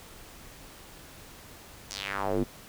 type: tone with band-pass filter sweep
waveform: square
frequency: 49.5 Hz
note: G1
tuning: 18 cents sharp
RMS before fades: -31 dBFS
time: 1.9-2.44 s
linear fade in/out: 10 ms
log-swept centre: 6600 to 260 Hz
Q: 2.6
effects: pink hiss -49 dBFS RMS until 2.68 s